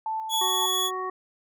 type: tone with tremolo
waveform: sine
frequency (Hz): 880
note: A5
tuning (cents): 0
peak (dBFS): -26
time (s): 0.06-0.66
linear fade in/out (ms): 2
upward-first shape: square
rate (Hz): 3.6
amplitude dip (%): 40
type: tone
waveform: sawtooth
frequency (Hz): 3379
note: G#7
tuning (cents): +29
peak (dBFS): -21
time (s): 0.29-0.91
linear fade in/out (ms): 50
type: harmonic tone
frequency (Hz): 372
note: F#4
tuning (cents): +9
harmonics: 1 / 2 / 3 / 5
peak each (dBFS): -33 / -38 / -30 / -42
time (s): 0.41-1.1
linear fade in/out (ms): 5
effects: none